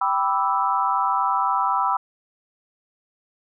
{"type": "chord", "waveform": "sine", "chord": "E minor seventh", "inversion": "first", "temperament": "equal", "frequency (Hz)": [784, 987.8, 1174.7, 1318.5], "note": ["G5", "B5", "D6", "E6"], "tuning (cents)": [0, 0, 0, 0], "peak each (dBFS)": [-25, -22, -27, -24], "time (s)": [0.01, 1.97], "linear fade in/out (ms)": 5, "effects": []}